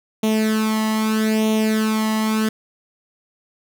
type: tone with flanger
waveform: sawtooth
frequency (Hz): 218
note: A3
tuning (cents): -16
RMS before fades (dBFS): -19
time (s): 0.23-2.49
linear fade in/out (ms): 5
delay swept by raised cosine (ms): 0.31 to 1.01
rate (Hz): 0.79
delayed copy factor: +0.75
effects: none